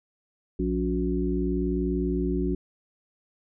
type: harmonic tone with a mistuned harmonic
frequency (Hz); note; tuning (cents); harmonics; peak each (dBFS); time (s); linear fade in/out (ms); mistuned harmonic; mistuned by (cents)
60.5; B1; -35; 1 / 3 / 5 / 6; -29 / -29 / -29 / -29; 0.59-2.55; 5; 5; -120
effects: none